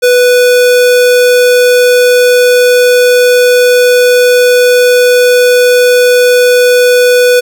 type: tone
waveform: square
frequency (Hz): 493.9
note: B4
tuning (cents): 0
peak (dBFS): -4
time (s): 0.02-7.41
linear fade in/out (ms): 20
effects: none